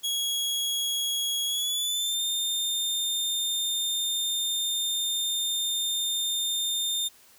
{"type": "tone with pitch glide", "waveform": "sawtooth", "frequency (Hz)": [3322, 3623], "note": ["G#7", "A7"], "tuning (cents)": [0, 50], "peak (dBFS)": -23, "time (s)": [0.03, 7.09], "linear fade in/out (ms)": 20, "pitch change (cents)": 150, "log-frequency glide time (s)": [1.46, 2.22], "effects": ["white hiss -56 dBFS RMS until 7.38 s"]}